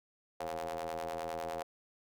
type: ring-modulated tone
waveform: sawtooth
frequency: 82.41 Hz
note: E2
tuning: in tune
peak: -30 dBFS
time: 0.4-1.63 s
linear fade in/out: 5 ms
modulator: 623 Hz
effects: none